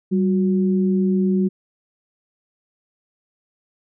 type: tone pair together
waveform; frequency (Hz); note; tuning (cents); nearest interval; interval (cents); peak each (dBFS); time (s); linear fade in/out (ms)
sine; 192.31 / 364.3; G3 / F#4; -33 / -27; major seventh; 1106; -16 / -23; 0.11-1.49; 20
effects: none